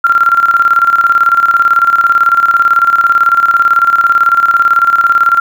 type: tone with tremolo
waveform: sine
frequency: 1378 Hz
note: F6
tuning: 24 cents flat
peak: -3 dBFS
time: 0.04-5.4 s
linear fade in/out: 5 ms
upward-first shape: square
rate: 18 Hz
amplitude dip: 65%
effects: 7-bit